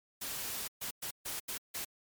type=noise bursts at uneven times; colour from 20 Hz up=white; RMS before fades=-39 dBFS; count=6; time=0.21-0.68 / 0.81-0.91 / 1.02-1.11 / 1.25-1.4 / 1.48-1.58 / 1.74-1.85 s; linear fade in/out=10 ms; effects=MP3 96 kbps